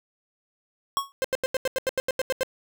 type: tone with exponential decay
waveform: square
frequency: 1105 Hz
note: C#6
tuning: 6 cents flat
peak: -19 dBFS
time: 0.97-1.12 s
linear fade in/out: 0 ms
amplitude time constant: 31 ms
type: tone bursts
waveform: 45% pulse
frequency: 523.3 Hz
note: C5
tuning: in tune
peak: -22 dBFS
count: 12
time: 1.22-2.432 s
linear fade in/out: 0 ms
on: 24 ms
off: 84 ms
effects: none